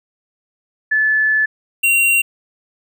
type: tone pair in turn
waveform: sine / square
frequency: 1734 / 2753 Hz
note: A6 / F7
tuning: -26 / -25 cents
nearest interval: minor sixth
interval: 801 cents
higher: second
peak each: -12 dBFS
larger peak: neither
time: 0.91-1.46 / 1.83-2.22 s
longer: first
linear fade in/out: 10 ms
effects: none